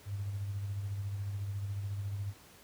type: tone with tremolo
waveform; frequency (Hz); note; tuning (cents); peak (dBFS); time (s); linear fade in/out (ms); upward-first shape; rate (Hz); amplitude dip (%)
sine; 100.1; G2; +37; -32; 0.05-2.34; 50; sine; 14; 40
effects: pink hiss -57 dBFS RMS until 2.63 s + high-pass 60 Hz 12 dB/octave